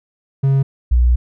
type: tone pair in turn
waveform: triangle / sine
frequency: 136.2 / 60.67 Hz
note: C#3 / B1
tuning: -30 / -30 cents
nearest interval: octave + major second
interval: 1400 cents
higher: first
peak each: -9 dBFS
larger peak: neither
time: 0.43-0.63 / 0.91-1.16 s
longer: second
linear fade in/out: 10 ms
effects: none